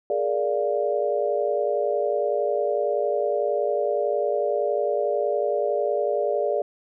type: chord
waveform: sine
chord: Bb dominant seventh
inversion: third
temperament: equal with one note detuned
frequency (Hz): 415.3 / 466.2 / 584.6 / 698.5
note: Ab4 / Bb4 / D5 / F5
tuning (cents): 0 / 0 / -8 / 0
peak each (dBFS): -26 / -28 / -24 / -30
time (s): 0.1-6.62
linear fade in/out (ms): 2
effects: none